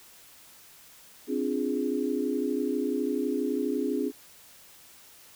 sine chord, D half-diminished seventh, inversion third, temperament equal, 261.6 / 293.7 / 349.2 / 415.3 Hz, C4 / D4 / F4 / Ab4, 0 / 0 / 0 / 0 cents, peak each -30 / -31 / -34 / -31 dBFS, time 1.27-4.12 s, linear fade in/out 50 ms, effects white hiss -53 dBFS RMS until 5.35 s

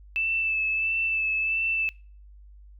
sine tone with vibrato, 2637 Hz, E7, in tune, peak -23 dBFS, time 0.16-1.89 s, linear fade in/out 0 ms, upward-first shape sine, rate 1.5 Hz, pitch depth 22 cents each way, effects noise-tail reverb RT60 0.4 s tail -24 dB re dry + added 50 Hz sine -46 dBFS peak until 2.79 s

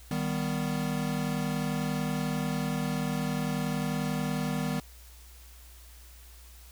square chord, Eb augmented, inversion none, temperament equal, 155.56 / 196 / 246.9 Hz, Eb3 / G3 / B3, 0 / 0 / 0 cents, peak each -33 / -34 / -34 dBFS, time 0.11-4.8 s, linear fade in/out 2 ms, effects added 60 Hz sine -49 dBFS peak until 6.71 s + white hiss -55 dBFS RMS until 6.71 s

